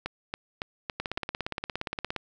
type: two click trains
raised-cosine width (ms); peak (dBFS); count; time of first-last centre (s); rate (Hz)
0.3; -15 / -15; 21 / 5; 1-2.163 / 0.06-1.177; 17.2 / 3.58
effects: none